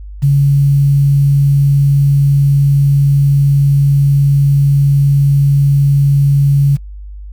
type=tone with quantisation; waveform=sine; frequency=140.6 Hz; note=C#3; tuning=25 cents sharp; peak=-6 dBFS; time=0.22-6.77 s; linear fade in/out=20 ms; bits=6; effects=noise-tail reverb RT60 0.1 s tail -23 dB re dry + added 50 Hz sine -26 dBFS peak until 7.32 s